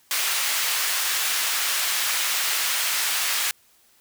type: high-pass noise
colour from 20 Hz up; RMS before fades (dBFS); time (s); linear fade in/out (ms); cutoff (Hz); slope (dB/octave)
pink; -24; 0.11-3.51; 0; 1600; 12
effects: white hiss -59 dBFS RMS until 4 s